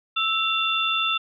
sine tone cluster, 1318 / 2746 / 3527 Hz, E6 / F7 / A7, -1 / -30 / +3 cents, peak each -25 dBFS, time 0.16-1.18 s, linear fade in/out 10 ms, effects none

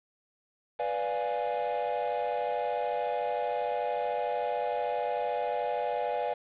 triangle chord, B diminished seventh, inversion none, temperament equal, 493.9 / 587.3 / 698.5 / 830.6 Hz, B4 / D5 / F5 / Ab5, 0 / 0 / 0 / 0 cents, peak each -32 dBFS, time 0.79-6.34 s, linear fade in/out 10 ms, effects resampled to 8000 Hz + 8-bit

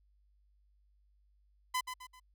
sawtooth tone with echo, 1011 Hz, B5, 40 cents sharp, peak -27 dBFS, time 1.74-1.81 s, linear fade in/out 10 ms, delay 130 ms, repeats 3, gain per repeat -8 dB, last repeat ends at 2.2 s, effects added 50 Hz sine -66 dBFS peak until 2.34 s

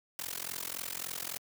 white noise with amplitude modulation, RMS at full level -35 dBFS, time 0.19-1.38 s, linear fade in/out 0 ms, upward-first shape sine, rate 43.6 Hz, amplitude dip 100%, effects high-pass 80 Hz 12 dB/octave

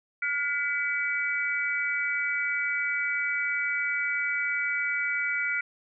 sine tone cluster, 1428 / 1993 / 2285 Hz, F6 / B6 / D7, +38 / +15 / -48 cents, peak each -30 dBFS, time 0.22-5.61 s, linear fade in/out 5 ms, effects none

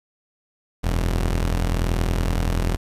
sawtooth tone pair together, 40.97 / 92.5 Hz, E1 / F#2, -10 / 0 cents, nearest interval octave + major second, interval 1410 cents, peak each -16 / -23 dBFS, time 0.83-2.77 s, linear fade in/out 20 ms, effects resampled to 32000 Hz + 8-bit

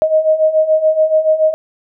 sine beating tone pair, 622.3 / 629.3 Hz, D#5 / D#5, 0 / +19 cents, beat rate 7 Hz, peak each -15 / -11 dBFS, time 0.02-1.54 s, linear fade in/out 0 ms, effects none

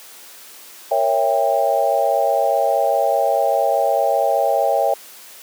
sine chord, A# diminished seventh, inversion none, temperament equal with one note detuned, 466.2 / 554.4 / 659.3 / 794.9 Hz, A#4 / C#5 / E5 / G5, 0 / 0 / 0 / +24 cents, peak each -24 / -19 / -19 / -19 dBFS, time 0.91-4.94 s, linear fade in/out 5 ms, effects white hiss -41 dBFS RMS until 5.42 s + high-pass 300 Hz 12 dB/octave

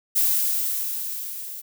violet noise with level ramp, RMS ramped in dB -19 to -36 dBFS, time 0.15-1.62 s, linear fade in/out 20 ms, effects none

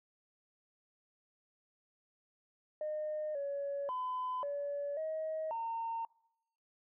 sine tone with pitch steps, 611 / 563 / 1011 / 572 / 632 / 914 Hz, D#5 / C#5 / B5 / D5 / D#5 / A#5, -32 / +27 / +40 / -46 / +27 / -34 cents, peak -34 dBFS, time 2.81-6.05 s, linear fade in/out 2 ms, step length 540 ms, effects noise-tail reverb RT60 0.8 s tail -25 dB re dry + tanh soft clip ceiling -31 dBFS

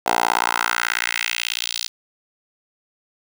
10% pulse tone with high-pass filter sweep, 58.27 Hz, A#1, in tune, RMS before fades -22 dBFS, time 0.06-1.88 s, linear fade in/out 5 ms, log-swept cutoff 670 to 4300 Hz, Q 2.2, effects none

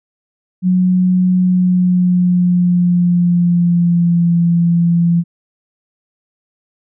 sine tone with pitch glide, 182.8 to 170.56 Hz, F#3 to F3, -21 to -41 cents, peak -9 dBFS, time 0.62-5.24 s, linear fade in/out 50 ms, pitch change -120 cents, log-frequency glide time 1.37-4.36 s, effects none

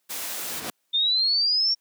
white noise, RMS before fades -32 dBFS, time 0.09-0.61 s, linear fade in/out 20 ms
pink noise with exponential growth, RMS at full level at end -28 dBFS, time 0.19-0.7 s, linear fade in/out 2 ms, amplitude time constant 110 ms
sine exponential sweep, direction up, 3588 to 5550 Hz, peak -19 dBFS, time 0.93-1.75 s, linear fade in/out 20 ms
effects white hiss -73 dBFS RMS until 1.8 s + high-pass 200 Hz 12 dB/octave

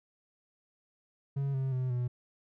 triangle tone with pitch steps, 138.59 / 133.25 / 128.12 / 123.18 Hz, C#3 / C3 / C3 / B2, 0 / +32 / -36 / -4 cents, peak -27 dBFS, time 1.36-2.08 s, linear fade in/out 10 ms, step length 180 ms, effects none

